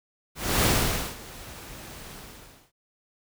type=noise with ADSR envelope; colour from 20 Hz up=pink; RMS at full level=-21 dBFS; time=0.35-2.72 s; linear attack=280 ms; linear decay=520 ms; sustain=-21 dB; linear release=580 ms; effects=none

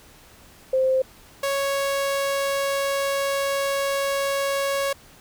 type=tone pair in turn; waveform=sine / sawtooth; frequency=523 / 554.1 Hz; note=C5 / C#5; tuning=-1 / -1 cents; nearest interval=minor second; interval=100 cents; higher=second; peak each=-17 / -18 dBFS; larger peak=first; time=0.73-1.02 / 1.43-4.93 s; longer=second; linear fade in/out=5 ms; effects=pink hiss -50 dBFS RMS until 5.2 s

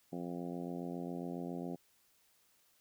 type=harmonic tone; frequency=87.31 Hz; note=F2; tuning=in tune; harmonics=2 / 3 / 4 / 5 / 6 / 7 / 8 / 9; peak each=-43 / -43 / -46 / -50 / -51 / -54 / -51 / -56 dBFS; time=0.12-1.76 s; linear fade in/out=10 ms; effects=white hiss -71 dBFS RMS until 2.8 s

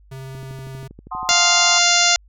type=tone with vibrato; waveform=square; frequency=133.1 Hz; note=C3; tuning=30 cents sharp; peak=-32 dBFS; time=0.11-0.88 s; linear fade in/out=10 ms; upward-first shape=sine; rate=19 Hz; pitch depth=11 cents each way
type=click train; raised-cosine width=3 ms; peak=-26 dBFS; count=13; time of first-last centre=0.35-1.31 s; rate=12.5 Hz
type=chord; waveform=sine; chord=F# diminished seventh; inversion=none; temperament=equal; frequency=740 / 880 / 1046.5 / 1244.5 Hz; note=F#5 / A5 / C6 / Eb6; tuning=0 / 0 / 0 / 0 cents; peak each=-31 / -32 / -27 / -32 dBFS; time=1.11-1.79 s; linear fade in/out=10 ms
type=harmonic tone; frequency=698.5 Hz; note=F5; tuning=in tune; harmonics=1 / 2 / 3 / 4 / 5 / 6 / 7 / 8 / 9 / 10; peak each=-22 / -22 / -22 / -22 / -22 / -22 / -22 / -22 / -22 / -22 dBFS; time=1.29-2.16 s; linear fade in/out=0 ms
effects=added 50 Hz sine -47 dBFS peak until 2.28 s

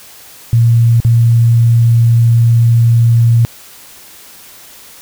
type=tone with dropouts; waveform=sine; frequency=116.54 Hz; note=A#2; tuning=in tune; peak=-5 dBFS; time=0.53-3.45 s; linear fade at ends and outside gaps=0 ms; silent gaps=1.002-1.049 s; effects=white hiss -37 dBFS RMS until 5.01 s

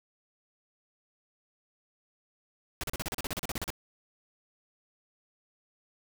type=noise bursts; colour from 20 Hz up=pink; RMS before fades=-34 dBFS; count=15; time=2.81-3.703 s; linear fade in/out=0 ms; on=25 ms; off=37 ms; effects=none

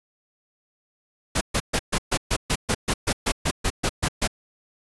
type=noise bursts; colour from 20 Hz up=pink; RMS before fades=-22 dBFS; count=16; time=1.35-4.276 s; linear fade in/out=10 ms; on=61 ms; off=130 ms; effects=resampled to 24000 Hz

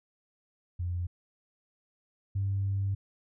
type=tone pair in turn; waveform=sine; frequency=88 / 98.32 Hz; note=F2 / G2; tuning=+14 / +6 cents; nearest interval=major second; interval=192 cents; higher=second; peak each=-29 / -26 dBFS; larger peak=second; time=0.79-1.07 / 2.35-2.95 s; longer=second; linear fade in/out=10 ms; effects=tanh soft clip ceiling -22 dBFS

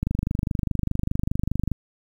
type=click train; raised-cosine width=5 ms; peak=-11 dBFS; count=43; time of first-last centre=0.03-1.717 s; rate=24.9 Hz; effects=8-bit

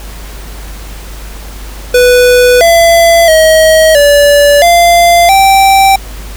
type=tone with pitch steps; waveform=square; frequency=494.2 / 674 / 635 / 577 / 690 / 779 Hz; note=B4 / E5 / D#5 / D5 / F5 / G5; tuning=+1 / +38 / +35 / -31 / -21 / -11 cents; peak=-3 dBFS; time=1.94-5.96 s; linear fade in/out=5 ms; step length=670 ms; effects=added 50 Hz sine -23 dBFS peak until 6.36 s + pink hiss -30 dBFS RMS until 6.36 s

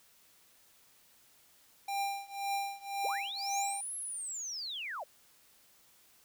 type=tone with tremolo; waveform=square; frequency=795 Hz; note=G5; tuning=24 cents sharp; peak=-31 dBFS; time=1.88-3.81 s; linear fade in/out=5 ms; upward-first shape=triangle; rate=1.9 Hz; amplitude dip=95%
type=linear two-way sweep; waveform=sine; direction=up then down; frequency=328.7 to 11175 to 503 Hz; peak=-37 dBFS; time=3.04-5.04 s; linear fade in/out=10 ms; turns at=3.96 s
effects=white hiss -64 dBFS RMS until 6.24 s

